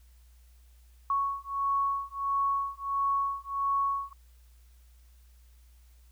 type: beating tone pair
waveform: sine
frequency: 1108.7 / 1110.2 Hz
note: C#6 / C#6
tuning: 0 / +2 cents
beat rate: 1.5 Hz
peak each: -30 dBFS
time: 1.1-4.13 s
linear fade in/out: 2 ms
effects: added 60 Hz sine -54 dBFS peak until 6.11 s + white hiss -68 dBFS RMS until 6.11 s

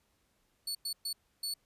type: tone bursts at uneven times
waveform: sawtooth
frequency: 4435 Hz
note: C#8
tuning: in tune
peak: -31 dBFS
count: 4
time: 0.67-0.75 / 0.85-0.93 / 1.05-1.13 / 1.43-1.54 s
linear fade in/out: 5 ms
effects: pink hiss -74 dBFS RMS until 1.65 s + resampled to 32000 Hz

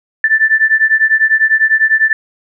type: beating tone pair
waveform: sine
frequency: 1760 / 1770 Hz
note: A6 / A6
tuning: 0 / +10 cents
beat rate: 10 Hz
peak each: -11 dBFS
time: 0.24-2.13 s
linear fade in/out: 2 ms
effects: none

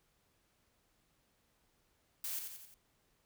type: noise with echo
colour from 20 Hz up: blue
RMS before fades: -40 dBFS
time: 2.24-2.39 s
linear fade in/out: 2 ms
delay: 88 ms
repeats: 4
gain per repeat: -5 dB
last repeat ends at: 2.742 s
effects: pink hiss -75 dBFS RMS until 3.25 s

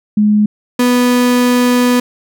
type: tone pair in turn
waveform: sine / 35% pulse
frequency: 210 / 246.5 Hz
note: G#3 / B3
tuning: +19 / -3 cents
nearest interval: minor third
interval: 278 cents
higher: second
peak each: -7 dBFS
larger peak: neither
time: 0.17-0.46 / 0.79-2 s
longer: second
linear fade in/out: 5 ms
effects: none

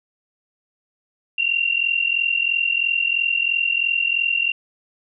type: tone pair together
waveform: sine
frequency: 2734 / 2777 Hz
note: F7 / F7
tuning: -37 / -10 cents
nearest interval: unison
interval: 27 cents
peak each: -21 / -20 dBFS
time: 1.38-4.52 s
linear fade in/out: 5 ms
effects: none

